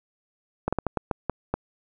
slowing click train, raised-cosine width 1 ms, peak -10 dBFS, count 8, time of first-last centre 0.68-1.54 s, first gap 46 ms, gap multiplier 1.32, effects none

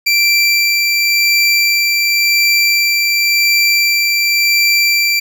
25% pulse tone with tremolo, 2349 Hz, D7, in tune, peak -5 dBFS, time 0.06-5.2 s, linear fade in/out 10 ms, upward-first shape sine, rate 0.92 Hz, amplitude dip 25%, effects none

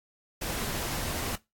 pink noise, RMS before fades -33 dBFS, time 0.41-1.36 s, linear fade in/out 10 ms, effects noise-tail reverb RT60 0.2 s tail -18 dB re dry + AAC 64 kbps

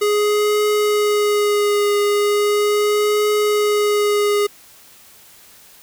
square tone with vibrato, 415.3 Hz, G#4, in tune, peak -15 dBFS, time 0.01-4.47 s, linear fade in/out 10 ms, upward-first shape triangle, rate 0.38 Hz, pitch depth 21 cents each way, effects white hiss -46 dBFS RMS until 5.82 s

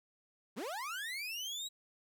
30% pulse linear sweep, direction up, 162.2 to 3900 Hz, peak -36 dBFS, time 0.56-1.69 s, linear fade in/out 20 ms, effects none

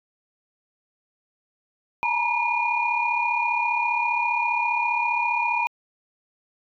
sine tone cluster, 854 / 929 / 964 / 2434 Hz, G#5 / A#5 / B5 / D#7, +48 / -6 / -42 / -39 cents, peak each -30 / -26 / -26 / -24 dBFS, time 2.03-5.67 s, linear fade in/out 0 ms, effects tanh soft clip ceiling -10 dBFS

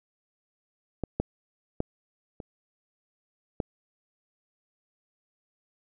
clicks, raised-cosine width 2 ms, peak -16 / -12 / -13 / -25 / -14 dBFS, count 5, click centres 1.037 / 1.2 / 1.804 / 2.402 / 3.602 s, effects none

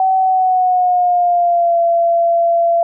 sine tone with pitch glide, 759 to 680.1 Hz, F#5 to F5, +44 to -46 cents, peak -10 dBFS, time 0-2.83 s, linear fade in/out 2 ms, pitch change -190 cents, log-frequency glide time 0.17-1.79 s, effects none

